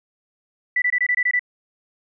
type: tone bursts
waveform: sine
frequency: 1975.5 Hz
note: B6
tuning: in tune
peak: -16 dBFS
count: 8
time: 0.76-1.394 s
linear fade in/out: 5 ms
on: 60 ms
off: 22 ms
effects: none